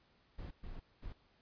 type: noise bursts at uneven times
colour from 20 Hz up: brown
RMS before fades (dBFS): -45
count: 3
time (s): 0.38-0.51 / 0.63-0.8 / 1.02-1.13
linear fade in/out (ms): 10
effects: pink hiss -71 dBFS RMS until 1.41 s + resampled to 11025 Hz